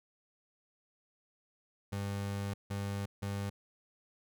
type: tone bursts at uneven times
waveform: 30% pulse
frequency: 100 Hz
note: G2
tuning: 35 cents sharp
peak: -32 dBFS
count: 3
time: 1.92-2.54 / 2.7-3.06 / 3.22-3.5 s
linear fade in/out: 10 ms
effects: none